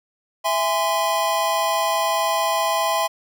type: chord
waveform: square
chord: E augmented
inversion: none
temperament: just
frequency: 659.3 / 824.1 / 1030.1 Hz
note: E5 / G#5 / B#5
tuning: 0 / -14 / -27 cents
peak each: -24 / -25 / -23 dBFS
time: 0.44-3.08 s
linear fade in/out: 20 ms
effects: none